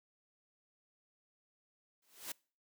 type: noise with exponential growth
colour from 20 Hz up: white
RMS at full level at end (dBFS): -39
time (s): 2.02-2.32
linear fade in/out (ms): 5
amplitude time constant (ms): 64
effects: noise-tail reverb RT60 0.4 s tail -25 dB re dry + high-pass 200 Hz 12 dB/octave